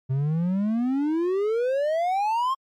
triangle exponential sweep, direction up, 128.7 to 1087 Hz, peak -19 dBFS, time 0.09-2.55 s, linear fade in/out 20 ms, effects MP3 64 kbps

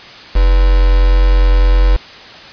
sine tone with quantisation, 44.92 Hz, F1, 50 cents sharp, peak -6 dBFS, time 0.35-1.97 s, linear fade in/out 10 ms, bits 3, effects white hiss -34 dBFS RMS until 2.52 s + resampled to 11025 Hz

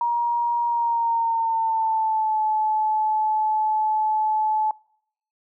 sine tone with pitch glide, 947 to 863.4 Hz, A#5 to A5, +27 to -33 cents, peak -19 dBFS, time 0.01-4.71 s, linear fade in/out 2 ms, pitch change -160 cents, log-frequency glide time 0.65-2.4 s, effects noise-tail reverb RT60 0.7 s tail -26 dB re dry

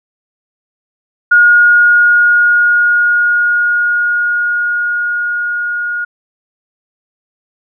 sine tone with level ramp, 1435 Hz, F6, 47 cents sharp, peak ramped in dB -3 to -15 dBFS, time 1.31-6.05 s, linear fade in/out 10 ms, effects none

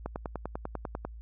click train, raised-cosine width 1 ms, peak -20 dBFS, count 11, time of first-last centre 0.06-1.05 s, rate 10.1 Hz, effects added 56 Hz sine -42 dBFS peak until 1.21 s

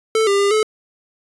square tone with pitch steps, 441.5 / 399.1 / 401.6 / 432.2 Hz, A4 / G4 / G4 / A4, +6 / +31 / +42 / -31 cents, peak -14 dBFS, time 0.15-0.63 s, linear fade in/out 2 ms, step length 120 ms, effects resampled to 24000 Hz

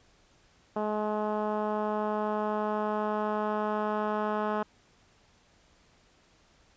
10% pulse tone with low-pass filter sweep, 212 Hz, G#3, 36 cents sharp, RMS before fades -30 dBFS, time 0.76-4.63 s, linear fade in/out 5 ms, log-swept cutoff 880 to 1400 Hz, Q 1.1, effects pink hiss -63 dBFS RMS until 6.76 s + resampled to 16000 Hz

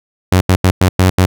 sawtooth tone bursts at uneven times, 92.5 Hz, F#2, in tune, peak -3 dBFS, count 6, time 0.32-0.41 / 0.49-0.56 / 0.64-0.71 / 0.81-0.89 / 0.99-1.1 / 1.18-1.26 s, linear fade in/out 5 ms, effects none

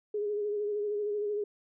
sine tone with vibrato, 415.3 Hz, G#4, in tune, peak -29 dBFS, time 0.14-1.44 s, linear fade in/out 5 ms, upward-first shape sine, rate 13 Hz, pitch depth 35 cents each way, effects none

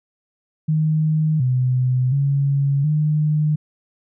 sine tone with pitch steps, 155.7 / 127.3 / 139.8 / 152 Hz, D#3 / C3 / C#3 / D#3, +2 / -47 / +15 / -40 cents, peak -15 dBFS, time 0.68-3.56 s, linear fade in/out 10 ms, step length 720 ms, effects none

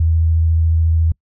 sine tone with vibrato, 81.4 Hz, E2, 21 cents flat, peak -11 dBFS, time 0-1.12 s, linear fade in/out 5 ms, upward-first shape triangle, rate 14 Hz, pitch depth 20 cents each way, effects noise-tail reverb RT60 0.1 s tail -26 dB re dry

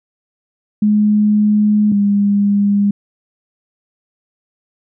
sine tone pair in turn, 210 / 202.4 Hz, G#3 / G#3, +19 / -44 cents, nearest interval minor second, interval 63 cents, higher first, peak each -9 / -10 dBFS, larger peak first, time 0.82-1.92 / 1.92-2.91 s, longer first, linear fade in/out 5 ms, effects none

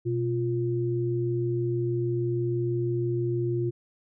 sine tone pair together, 123.47 / 349.7 Hz, B2 / F4, 0 / +2 cents, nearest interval octave + tritone, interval 1802 cents, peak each -27 dBFS, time 0.05-3.71 s, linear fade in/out 20 ms, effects none

